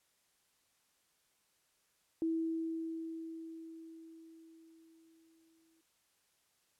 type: tone with exponential decay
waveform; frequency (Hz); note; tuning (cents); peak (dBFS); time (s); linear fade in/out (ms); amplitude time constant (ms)
sine; 326; E4; -19; -30; 2.22-5.81; 1; 780
effects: white hiss -75 dBFS RMS until 6.79 s + low-pass 12000 Hz 12 dB/octave